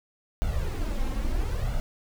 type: noise with flanger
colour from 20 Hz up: brown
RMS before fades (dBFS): -27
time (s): 0.42-1.8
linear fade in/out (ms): 0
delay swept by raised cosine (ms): 1.4 to 3.8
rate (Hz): 0.75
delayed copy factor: +0.7
effects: none